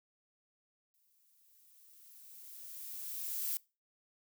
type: noise with exponential growth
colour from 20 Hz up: violet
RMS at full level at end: -35 dBFS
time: 0.94-3.57 s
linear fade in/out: 0 ms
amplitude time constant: 570 ms
effects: noise-tail reverb RT60 0.3 s tail -23 dB re dry